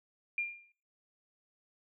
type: tone with exponential decay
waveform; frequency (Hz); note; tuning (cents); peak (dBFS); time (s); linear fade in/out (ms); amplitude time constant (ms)
sine; 2398; D7; +36; -28; 0.38-0.72; 2; 72
effects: noise-tail reverb RT60 0.5 s tail -20 dB re dry